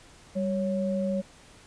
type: tone pair together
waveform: sine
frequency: 196.03 / 554 Hz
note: G3 / C#5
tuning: 0 / -1 cents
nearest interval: octave + tritone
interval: 1799 cents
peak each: -27 / -29 dBFS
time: 0.35-1.22 s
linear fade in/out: 20 ms
effects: pink hiss -53 dBFS RMS until 1.66 s + resampled to 22050 Hz